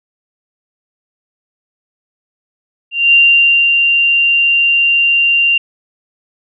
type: tone with ADSR envelope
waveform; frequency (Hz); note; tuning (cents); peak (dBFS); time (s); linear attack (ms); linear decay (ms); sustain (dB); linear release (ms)
sine; 2777; F7; -10; -4; 2.91-5.58; 220; 560; -4; 5
effects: none